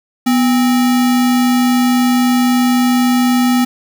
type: tone with sample-and-hold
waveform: sine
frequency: 246.9 Hz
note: B3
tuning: in tune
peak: -9 dBFS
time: 0.26-3.65 s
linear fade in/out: 10 ms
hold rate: 1050 Hz
effects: none